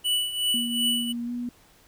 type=tone with tremolo; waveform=square; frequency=2960 Hz; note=F#7; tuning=in tune; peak=-21 dBFS; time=0.04-1.13 s; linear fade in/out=20 ms; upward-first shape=triangle; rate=2.7 Hz; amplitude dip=75%
type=tone with pitch glide; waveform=sine; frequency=237.1 to 242.4 Hz; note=A#3 to B3; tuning=+30 to -32 cents; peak=-28 dBFS; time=0.54-1.49 s; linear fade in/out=2 ms; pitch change=+38 cents; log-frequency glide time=1.25-1.31 s
effects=pink hiss -57 dBFS RMS until 1.87 s